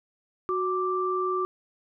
sine tone pair together, 369.2 / 1174.7 Hz, F#4 / D6, -4 / 0 cents, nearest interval octave + minor sixth, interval 2004 cents, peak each -27 dBFS, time 0.49-1.45 s, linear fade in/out 0 ms, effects none

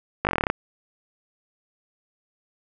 slowing click train, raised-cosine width 0.5 ms, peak -6 dBFS, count 11, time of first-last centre 0.25-0.5 s, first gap 19 ms, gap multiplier 1.06, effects none

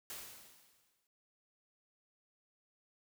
white noise with exponential decay, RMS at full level -44 dBFS, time 0.1-1.07 s, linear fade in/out 1 ms, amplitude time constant 210 ms, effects none

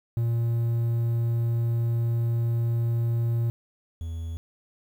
triangle tone pair in turn, 116.54 / 82.41 Hz, A#2 / E2, 0 / 0 cents, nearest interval tritone, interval 600 cents, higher first, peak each -20 / -28 dBFS, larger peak first, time 0.17-3.5 / 4.01-4.37 s, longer first, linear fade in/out 0 ms, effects 9-bit

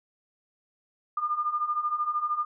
sine beating tone pair, 1200 / 1213 Hz, D6 / D#6, +37 / -44 cents, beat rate 13 Hz, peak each -31 / -27 dBFS, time 1.17-2.45 s, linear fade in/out 5 ms, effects none

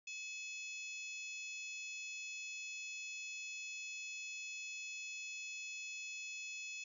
harmonic tone, 855 Hz, A5, 50 cents flat, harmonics 3 / 4 / 5 / 6 / 7 / 8, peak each -45 / -55 / -60 / -58 / -55 / -54 dBFS, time 0.07-6.84 s, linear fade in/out 5 ms, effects none

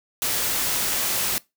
white noise, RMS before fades -24 dBFS, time 0.22-1.38 s, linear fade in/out 0 ms, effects noise-tail reverb RT60 0.2 s tail -21 dB re dry

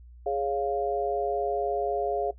sine chord, Db major, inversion second, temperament equal, 415.3 / 554.4 / 698.5 Hz, Ab4 / Db5 / F5, 0 / 0 / 0 cents, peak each -29 / -31 / -29 dBFS, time 0.26-2.31 s, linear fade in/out 5 ms, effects noise-tail reverb RT60 0.1 s tail -17 dB re dry + added 60 Hz sine -46 dBFS peak until 2.38 s

